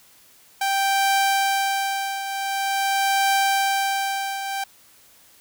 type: tone with tremolo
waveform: sawtooth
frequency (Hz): 784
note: G5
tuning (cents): 0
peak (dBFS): -13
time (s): 0.61-4.64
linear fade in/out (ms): 5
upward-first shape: triangle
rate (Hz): 0.46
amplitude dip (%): 70
effects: white hiss -53 dBFS RMS until 5.4 s